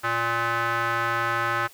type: tone with band-pass filter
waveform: square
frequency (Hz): 116.54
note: A#2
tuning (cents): 0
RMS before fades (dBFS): -25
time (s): 0.03-1.68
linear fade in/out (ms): 20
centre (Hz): 1400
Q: 2.8
effects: white hiss -51 dBFS RMS until 1.73 s